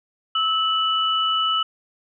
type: tone pair together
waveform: sine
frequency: 1301.8 / 2964 Hz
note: E6 / F#7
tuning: -22 / +2 cents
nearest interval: octave + major second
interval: 1424 cents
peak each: -21 dBFS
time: 0.35-1.63 s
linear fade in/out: 5 ms
effects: none